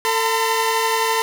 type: tone cluster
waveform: sawtooth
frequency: 447.6 / 907 / 1016 Hz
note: A4 / A#5 / B5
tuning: +30 / -48 / +49 cents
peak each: -18 dBFS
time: 0.05-1.22 s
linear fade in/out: 0 ms
effects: none